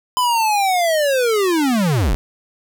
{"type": "linear sweep", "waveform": "square", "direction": "down", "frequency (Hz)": [1016, 31.67], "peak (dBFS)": -15, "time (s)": [0.17, 2.15], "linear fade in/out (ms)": 0, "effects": []}